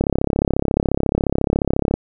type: click train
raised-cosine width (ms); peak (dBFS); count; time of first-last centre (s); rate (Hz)
2; -3; 67; 0.01-1.94; 34.2
effects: none